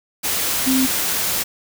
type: tone in noise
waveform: sine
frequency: 261.6 Hz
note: C4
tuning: in tune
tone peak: -15 dBFS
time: 0.66-0.87 s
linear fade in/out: 20 ms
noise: white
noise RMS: -21 dBFS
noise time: 0.23-1.44 s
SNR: +3 dB
effects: none